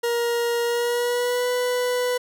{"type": "tone with pitch glide", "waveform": "40% pulse", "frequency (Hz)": [472.2, 495.1], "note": ["A#4", "B4"], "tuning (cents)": [22, 4], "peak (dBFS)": -20, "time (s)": [0.03, 2.18], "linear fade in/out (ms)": 10, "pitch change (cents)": 82, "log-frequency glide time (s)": [0.64, 1.49], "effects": []}